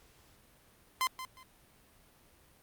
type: tone with echo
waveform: sawtooth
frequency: 1034 Hz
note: C6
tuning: 21 cents flat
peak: -24 dBFS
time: 1.01-1.07 s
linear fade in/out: 0 ms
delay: 180 ms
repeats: 2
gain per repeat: -12 dB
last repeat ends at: 1.43 s
effects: pink hiss -63 dBFS RMS until 2.62 s + Opus 48 kbps